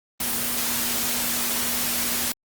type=tone in noise; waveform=sine; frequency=239.6 Hz; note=A#3; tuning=48 cents sharp; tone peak=-36 dBFS; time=0.2-2.32 s; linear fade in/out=2 ms; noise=white; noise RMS=-25 dBFS; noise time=0.2-2.32 s; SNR=-14 dB; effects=Opus 24 kbps

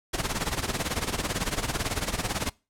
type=noise with tremolo; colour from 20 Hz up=pink; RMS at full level=-26 dBFS; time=0.13-2.5 s; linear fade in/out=10 ms; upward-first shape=sine; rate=18 Hz; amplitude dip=80%; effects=noise-tail reverb RT60 0.3 s tail -24 dB re dry + low-pass 11000 Hz 12 dB/octave

